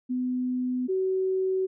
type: tone pair in turn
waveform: sine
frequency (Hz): 251.8 / 377.3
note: B3 / F#4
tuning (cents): +34 / +34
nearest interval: perfect fifth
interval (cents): 700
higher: second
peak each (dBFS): -25 / -23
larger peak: second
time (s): 0.09-0.88 / 0.88-1.67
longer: neither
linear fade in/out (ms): 20
effects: none